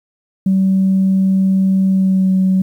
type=tone with pitch glide; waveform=sine; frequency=191 to 188.37 Hz; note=G3 to F#3; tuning=-45 to +31 cents; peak=-9 dBFS; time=0.46-2.62 s; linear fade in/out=5 ms; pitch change=-24 cents; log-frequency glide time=1.87-2.32 s; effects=tanh soft clip ceiling -6 dBFS + 8-bit